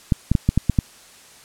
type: clicks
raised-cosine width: 5 ms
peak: -3 dBFS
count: 7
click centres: 0.122 / 0.316 / 0.352 / 0.49 / 0.576 / 0.697 / 0.788 s
effects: white hiss -47 dBFS RMS until 1.44 s + low-pass 10000 Hz 12 dB/octave